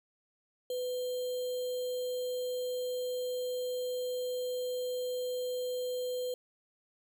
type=tone with sample-and-hold; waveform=sine; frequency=500 Hz; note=B4; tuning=21 cents sharp; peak=-32 dBFS; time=0.7-6.34 s; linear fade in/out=2 ms; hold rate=3675 Hz; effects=none